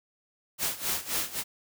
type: noise with tremolo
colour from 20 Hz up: white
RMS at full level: -28 dBFS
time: 0.58-1.44 s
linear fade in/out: 50 ms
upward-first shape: sine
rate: 3.8 Hz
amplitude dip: 85%
effects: none